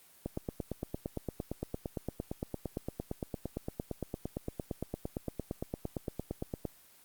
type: click train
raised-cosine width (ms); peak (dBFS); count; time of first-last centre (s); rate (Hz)
2; -21; 57; 0.26-6.653; 8.76
effects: white hiss -60 dBFS RMS until 7.04 s + Opus 24 kbps